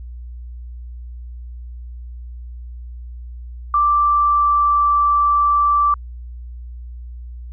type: tone with pitch glide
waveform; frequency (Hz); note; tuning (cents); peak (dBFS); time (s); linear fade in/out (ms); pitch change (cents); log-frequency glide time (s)
sine; 1174.7 to 1166.6; D6 to D6; 0 to -12; -12; 3.74-5.94; 2; -12; 3.85-4.93
effects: added 60 Hz sine -30 dBFS peak until 7.52 s

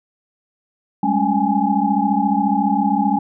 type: tone cluster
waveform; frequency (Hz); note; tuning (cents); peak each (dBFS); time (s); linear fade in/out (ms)
sine; 196.9 / 211.6 / 278.8 / 811 / 845; G3 / G#3 / C#4 / G#5 / G#5; +8 / +33 / +10 / -41 / +30; -21; 1.03-3.19; 5
effects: none

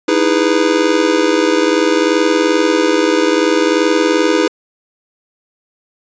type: chord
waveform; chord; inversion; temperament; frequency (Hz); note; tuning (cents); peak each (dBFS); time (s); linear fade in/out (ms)
square; E major seventh; third; just; 309 / 329.6 / 412 / 494.4; D#4 / E4 / G#4 / B4; -12 / 0 / -14 / +2; -17; 0.08-4.48; 5
effects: resampled to 16000 Hz

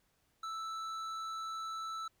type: tone with hard clipping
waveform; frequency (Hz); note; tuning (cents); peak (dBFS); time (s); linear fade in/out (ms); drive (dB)
sine; 1318.5; E6; 0; -40; 0.43-2.08; 5; 9
effects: pink hiss -75 dBFS RMS until 2.2 s

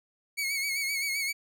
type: tone with vibrato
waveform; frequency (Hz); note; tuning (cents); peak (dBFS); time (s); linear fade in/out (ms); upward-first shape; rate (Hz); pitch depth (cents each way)
sawtooth; 2217; C#7; 0; -25; 0.37-1.33; 20; sine; 7.7; 56
effects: none

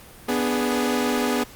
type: chord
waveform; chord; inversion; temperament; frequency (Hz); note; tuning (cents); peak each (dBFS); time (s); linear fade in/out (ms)
sawtooth; G# diminished; first; equal; 246.9 / 293.7 / 415.3; B3 / D4 / G#4; 0 / 0 / 0; -19 / -24 / -22; 0.28-1.44; 10
effects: pink hiss -45 dBFS RMS until 1.55 s + Opus 32 kbps

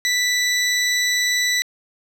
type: tone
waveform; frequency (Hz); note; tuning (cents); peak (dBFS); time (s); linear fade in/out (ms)
20% pulse; 1975.5; B6; 0; -12; 0.05-1.62; 0
effects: low-pass 12000 Hz 12 dB/octave

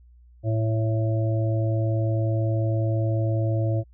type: harmonic tone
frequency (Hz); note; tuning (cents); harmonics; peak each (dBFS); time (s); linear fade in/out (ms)
110.9; A2; +14; 1 / 3 / 5 / 6; -21 / -31 / -32 / -34; 0.43-3.84; 50
effects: added 60 Hz sine -49 dBFS peak until 3.93 s

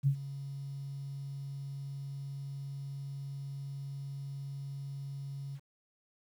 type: tone with ADSR envelope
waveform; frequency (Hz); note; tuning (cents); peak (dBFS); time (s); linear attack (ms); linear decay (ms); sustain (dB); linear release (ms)
sine; 138.59; C#3; 0; -22; 0.03-5.6; 39; 82; -16; 52
effects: 10-bit

